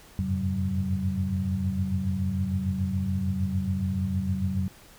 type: tone cluster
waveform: sine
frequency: 88.5 / 95.3 / 103.3 / 135.7 / 189.3 Hz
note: F2 / G2 / G#2 / C#3 / F#3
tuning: +23 / -48 / -9 / -36 / +40 cents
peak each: -30 / -31 / -36 / -37 / -28 dBFS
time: 0.19-4.68 s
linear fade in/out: 0 ms
effects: pink hiss -52 dBFS RMS until 4.98 s